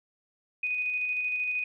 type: tone with tremolo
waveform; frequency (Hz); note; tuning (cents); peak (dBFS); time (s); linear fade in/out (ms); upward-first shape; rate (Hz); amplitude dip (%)
sine; 2489; D#7; 0; -26; 0.63-1.64; 5; square; 13; 25
effects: none

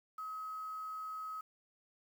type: tone with quantisation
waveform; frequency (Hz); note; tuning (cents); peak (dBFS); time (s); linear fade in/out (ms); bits
sine; 1275; D#6; +42; -40; 0.18-1.41; 5; 10
effects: none

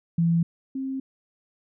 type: tone pair in turn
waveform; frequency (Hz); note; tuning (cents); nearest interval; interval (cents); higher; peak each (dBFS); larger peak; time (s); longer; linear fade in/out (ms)
sine; 167.8 / 266.4; E3 / C4; +31 / +31; minor sixth; 800; second; -18 / -27; first; 0.18-0.43 / 0.75-1; neither; 5
effects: none

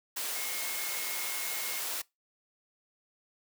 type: tone in noise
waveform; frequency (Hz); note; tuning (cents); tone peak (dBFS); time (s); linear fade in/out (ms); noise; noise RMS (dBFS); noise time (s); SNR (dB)
sine; 2158; C#7; -47; -42; 0.35-1.8; 10; white; -35; 0.16-2.02; -10
effects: noise-tail reverb RT60 0.2 s tail -23 dB re dry + high-pass 400 Hz 12 dB/octave

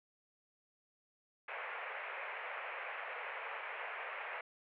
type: band-pass noise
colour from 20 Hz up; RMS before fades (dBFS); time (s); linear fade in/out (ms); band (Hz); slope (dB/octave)
white; -44; 1.48-4.41; 5; 470 to 2500; 48
effects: none

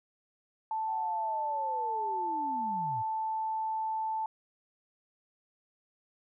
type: tone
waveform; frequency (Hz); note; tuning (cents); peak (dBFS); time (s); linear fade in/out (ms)
sine; 880; A5; 0; -30; 0.71-4.26; 2
type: linear sweep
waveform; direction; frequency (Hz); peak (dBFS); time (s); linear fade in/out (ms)
sine; down; 784 to 103.83; -39; 0.87-3.03; 20
effects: none

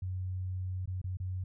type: tone with dropouts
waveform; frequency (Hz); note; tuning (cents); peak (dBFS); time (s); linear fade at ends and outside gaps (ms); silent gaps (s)
sine; 92.5; F#2; 0; -33; 0.02-1.44; 5; 0.858-0.875 / 1.016-1.041 / 1.171-1.2
effects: none

